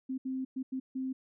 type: tone bursts at uneven times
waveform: sine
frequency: 261.6 Hz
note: C4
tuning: in tune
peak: -32 dBFS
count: 5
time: 0.09-0.18 / 0.25-0.45 / 0.56-0.63 / 0.72-0.8 / 0.95-1.13 s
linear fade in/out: 10 ms
effects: none